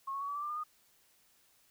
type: tone with pitch steps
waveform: sine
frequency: 1086 / 1105.6 / 1125.6 / 1145.9 / 1166.6 / 1187.7 / 1209.2 / 1231 Hz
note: C#6 / C#6 / C#6 / D6 / D6 / D6 / D#6 / D#6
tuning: -36 / -5 / +26 / -43 / -12 / +19 / -50 / -19 cents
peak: -35 dBFS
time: 0.07-0.638 s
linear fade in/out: 10 ms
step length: 71 ms
effects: white hiss -68 dBFS RMS until 1.7 s